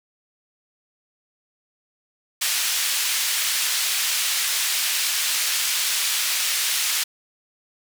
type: band-pass noise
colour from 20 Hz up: pink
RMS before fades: -23 dBFS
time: 2.41-7.04 s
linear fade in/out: 10 ms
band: 2500 to 15000 Hz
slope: 12 dB/octave
effects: none